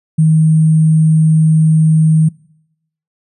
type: tone with sample-and-hold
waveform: sine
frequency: 158.1 Hz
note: D#3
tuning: 28 cents sharp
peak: -6 dBFS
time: 0.18-2.29 s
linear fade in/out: 10 ms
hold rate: 8820 Hz
effects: noise-tail reverb RT60 0.8 s tail -24 dB re dry + resampled to 32000 Hz